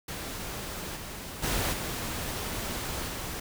pink noise with level steps, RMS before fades -37 / -40 / -29 / -34 / -36 dBFS, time 0.08-3.4 s, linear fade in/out 5 ms, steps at 0.95 / 1.42 / 1.72 / 3.07 s, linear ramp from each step 20 ms, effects none

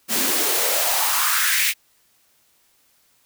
white noise with high-pass filter sweep, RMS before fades -20 dBFS, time 0.08-1.74 s, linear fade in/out 50 ms, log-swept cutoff 210 to 2400 Hz, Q 3.7, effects white hiss -61 dBFS RMS until 3.25 s

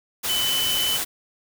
sine tone in noise, 3019 Hz, F#7, 34 cents sharp, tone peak -22 dBFS, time 0.28-0.98 s, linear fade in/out 20 ms, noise white, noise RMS -26 dBFS, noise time 0.23-1.05 s, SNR +1 dB, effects none

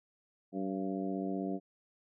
harmonic tone with a mistuned harmonic, 95.6 Hz, G2, 43 cents flat, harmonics 2 / 3 / 4 / 5 / 6 / 7, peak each -37 / -37 / -41 / -46 / -47 / -43 dBFS, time 0.52-1.6 s, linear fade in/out 50 ms, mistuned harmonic 7, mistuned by +40 cents, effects none

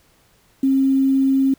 sine tone with quantisation, 269 Hz, C4, 48 cents sharp, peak -13 dBFS, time 0.63-1.54 s, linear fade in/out 5 ms, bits 7, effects pink hiss -57 dBFS RMS until 1.58 s

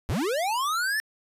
square linear sweep, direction up, 58.7 to 1800 Hz, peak -25 dBFS, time 0.09-1 s, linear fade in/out 0 ms, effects resampled to 32000 Hz

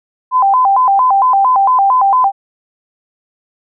sine tone with vibrato, 894 Hz, A5, 27 cents sharp, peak -7 dBFS, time 0.31-2.32 s, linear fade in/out 50 ms, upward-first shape square, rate 4.4 Hz, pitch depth 220 cents each way, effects none

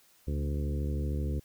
harmonic tone with a mistuned harmonic, 73 Hz, D2, 10 cents flat, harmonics 1 / 2 / 3 / 4 / 5 / 6 / 7, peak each -30 / -36 / -40 / -42 / -44 / -46 / -47 dBFS, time 0.27-1.4 s, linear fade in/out 10 ms, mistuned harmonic 2, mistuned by -41 cents, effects white hiss -63 dBFS RMS until 1.44 s

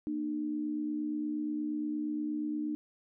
sine tone pair together, 233.1 / 301.6 Hz, A#3 / D4, 0 / +46 cents, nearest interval major third, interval 446 cents, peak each -39 / -32 dBFS, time 0.07-2.75 s, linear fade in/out 0 ms, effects none

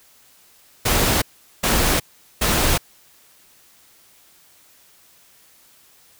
pink noise bursts, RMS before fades -18 dBFS, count 3, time 0.85-2.78 s, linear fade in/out 10 ms, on 370 ms, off 410 ms, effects white hiss -53 dBFS RMS until 6.19 s

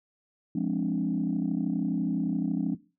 sine chord, D half-diminished seventh, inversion first, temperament equal, 174.61 / 207.7 / 261.6 / 293.7 Hz, F3 / Ab3 / C4 / D4, 0 / 0 / 0 / 0 cents, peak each -30 dBFS, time 0.55-2.75 s, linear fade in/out 5 ms, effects noise-tail reverb RT60 0.3 s tail -17 dB re dry + tanh soft clip ceiling -18 dBFS

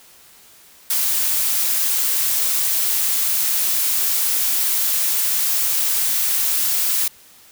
blue noise, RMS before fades -19 dBFS, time 0.9-7.08 s, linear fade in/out 5 ms, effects white hiss -48 dBFS RMS until 7.51 s

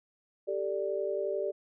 sine chord, G suspended second, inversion none, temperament equal with one note detuned, 392 / 443.3 / 587.3 Hz, G4 / A4 / D5, 0 / +13 / 0 cents, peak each -33 / -36 / -33 dBFS, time 0.47-1.52 s, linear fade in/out 20 ms, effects none

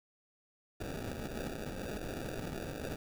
blue noise with sample-and-hold, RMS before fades -40 dBFS, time 0.8-2.96 s, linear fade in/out 5 ms, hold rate 1050 Hz, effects none

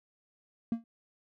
triangle tone with exponential decay, 230 Hz, A#3, 23 cents flat, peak -21 dBFS, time 0.72-0.84 s, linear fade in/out 2 ms, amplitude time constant 25 ms, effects tanh soft clip ceiling -20 dBFS

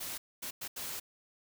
white noise bursts at uneven times, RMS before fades -40 dBFS, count 4, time 0-0.18 / 0.42-0.51 / 0.61-0.68 / 0.76-1 s, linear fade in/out 10 ms, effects none

